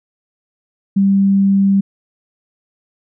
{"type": "tone", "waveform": "sine", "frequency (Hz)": 196.4, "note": "G3", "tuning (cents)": 4, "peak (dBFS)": -9, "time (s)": [0.96, 1.81], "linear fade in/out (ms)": 10, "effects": []}